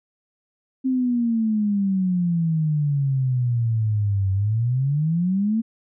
sine exponential two-way sweep, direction down then up, 264.3 to 95 to 230.2 Hz, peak -18 dBFS, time 0.84-5.62 s, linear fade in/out 20 ms, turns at 4.32 s, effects none

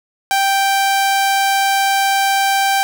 sawtooth tone, 784 Hz, G5, in tune, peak -9 dBFS, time 0.31-2.83 s, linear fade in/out 0 ms, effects none

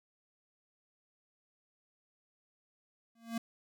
square tone with exponential growth, 229.7 Hz, A#3, 25 cents flat, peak -32 dBFS, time 3.15-3.38 s, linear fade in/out 5 ms, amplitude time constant 50 ms, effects none

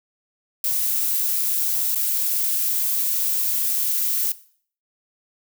violet noise with dropouts, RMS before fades -22 dBFS, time 0.64-4.32 s, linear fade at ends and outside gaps 2 ms, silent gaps 1.949-1.956 s, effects noise-tail reverb RT60 0.5 s tail -17 dB re dry

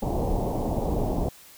pink low-pass noise, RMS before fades -26 dBFS, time 0.02-1.29 s, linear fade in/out 5 ms, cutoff 890 Hz, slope 48 dB/octave, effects white hiss -50 dBFS RMS until 1.57 s

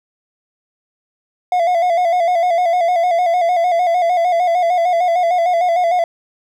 triangle tone with vibrato, 698.5 Hz, F5, in tune, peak -10 dBFS, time 1.52-6.04 s, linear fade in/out 2 ms, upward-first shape square, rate 6.6 Hz, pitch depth 60 cents each way, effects none

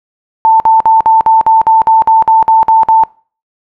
sine tone bursts, 890 Hz, A5, 20 cents sharp, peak -3 dBFS, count 13, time 0.45-3.036 s, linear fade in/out 0 ms, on 150 ms, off 53 ms, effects noise-tail reverb RT60 0.4 s tail -23 dB re dry

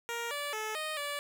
10% pulse tone with pitch steps, 468.6 / 579 / 433 / 620 / 578 Hz, A#4 / D5 / A4 / D#5 / D5, +9 / -25 / -28 / -6 / -28 cents, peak -26 dBFS, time 0.09-1.19 s, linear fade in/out 0 ms, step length 220 ms, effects none

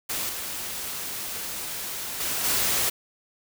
white noise with level steps, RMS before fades -29 / -33 / -28 / -24 dBFS, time 0.09-2.9 s, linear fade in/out 10 ms, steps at 0.29 / 2.2 / 2.44 s, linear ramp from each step 5 ms, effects none

